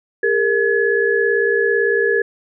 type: tone cluster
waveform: sine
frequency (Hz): 405.3 / 463.2 / 1699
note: G#4 / A#4 / G#6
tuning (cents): -42 / -11 / +39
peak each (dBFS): -18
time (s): 0.23-2.22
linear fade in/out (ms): 5
effects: none